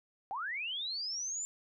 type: linear sweep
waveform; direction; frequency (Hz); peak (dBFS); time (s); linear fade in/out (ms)
sine; up; 730 to 7230; -35; 0.31-1.45; 0
effects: none